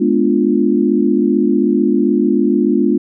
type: chord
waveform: sine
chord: G# diminished seventh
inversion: none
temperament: equal with one note detuned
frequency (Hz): 211 / 246.9 / 293.7 / 349.2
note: G#3 / B3 / D4 / F4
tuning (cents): +28 / 0 / 0 / 0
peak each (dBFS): -16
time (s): 0-2.98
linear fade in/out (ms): 10
effects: none